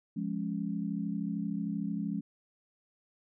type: chord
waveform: sine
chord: Db major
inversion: first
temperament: equal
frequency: 174.61 / 207.7 / 277.2 Hz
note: F3 / Ab3 / Db4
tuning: 0 / 0 / 0 cents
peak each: -36 / -34 / -38 dBFS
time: 0.16-2.21 s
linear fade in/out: 10 ms
effects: none